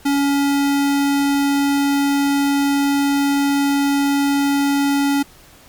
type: tone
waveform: square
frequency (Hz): 281.2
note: C#4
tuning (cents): +25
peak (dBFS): -15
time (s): 0.05-5.23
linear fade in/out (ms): 10
effects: pink hiss -46 dBFS RMS until 5.68 s + MP3 96 kbps